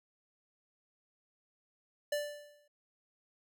square tone with exponential decay, 587 Hz, D5, 1 cent flat, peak -30 dBFS, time 2.12-2.68 s, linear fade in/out 5 ms, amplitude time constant 120 ms, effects none

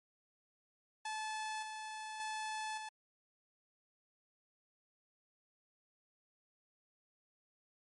sawtooth tone with tremolo, 867 Hz, A5, 26 cents flat, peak -35 dBFS, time 1.05-2.89 s, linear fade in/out 5 ms, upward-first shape square, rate 0.87 Hz, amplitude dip 40%, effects MP3 48 kbps

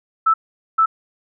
sine tone bursts at uneven times, 1316 Hz, E6, 3 cents flat, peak -11 dBFS, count 2, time 0.26-0.34 / 0.78-0.86 s, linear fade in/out 10 ms, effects none

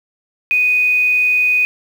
sine tone with quantisation, 2489 Hz, D#7, in tune, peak -11 dBFS, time 0.51-1.65 s, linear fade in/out 0 ms, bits 6, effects none

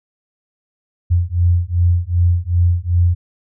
sine beating tone pair, 86.2 / 88.8 Hz, F2 / F2, -22 / +29 cents, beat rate 2.6 Hz, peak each -15 dBFS, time 1.1-3.15 s, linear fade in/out 20 ms, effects none

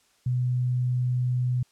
sine tone, 124.9 Hz, B2, 20 cents sharp, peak -22 dBFS, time 0.26-1.63 s, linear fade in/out 5 ms, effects white hiss -64 dBFS RMS until 1.71 s + low-pass 9000 Hz 12 dB/octave

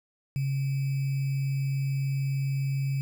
sine tone with sample-and-hold, 136.5 Hz, C#3, 26 cents flat, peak -25 dBFS, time 0.36-3.01 s, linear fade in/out 0 ms, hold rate 2450 Hz, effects none

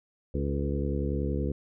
harmonic tone with a mistuned harmonic, 70.6 Hz, C#2, 32 cents sharp, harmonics 1 / 2 / 3 / 4 / 5 / 6 / 7, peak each -30 / -33 / -35 / -36 / -37 / -38 / -38 dBFS, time 0.34-1.52 s, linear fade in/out 5 ms, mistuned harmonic 6, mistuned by +32 cents, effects none

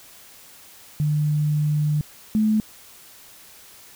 sine tone pair in turn, 150 / 215.9 Hz, D3 / A3, +37 / -33 cents, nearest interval tritone, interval 630 cents, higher second, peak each -18 / -16 dBFS, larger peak second, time 1-2.01 / 2.35-2.6 s, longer first, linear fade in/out 0 ms, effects white hiss -47 dBFS RMS until 3.95 s

